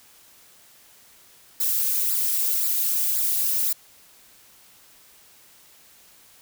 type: noise with flanger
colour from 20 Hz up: violet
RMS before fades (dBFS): -23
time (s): 1.6-3.73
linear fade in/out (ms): 5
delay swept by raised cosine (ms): 0.32 to 3.52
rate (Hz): 1.9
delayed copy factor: -0.75
effects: white hiss -53 dBFS RMS until 6.41 s